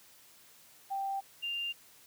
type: tone pair in turn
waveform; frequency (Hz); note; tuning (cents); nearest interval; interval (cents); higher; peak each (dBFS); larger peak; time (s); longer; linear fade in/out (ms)
sine; 784 / 2794; G5 / F7; 0 / 0; octave + minor seventh; 2200; second; -32 / -33; first; 0.9-1.21 / 1.42-1.73; neither; 20
effects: white hiss -59 dBFS RMS until 2.06 s + high-pass 60 Hz 12 dB/octave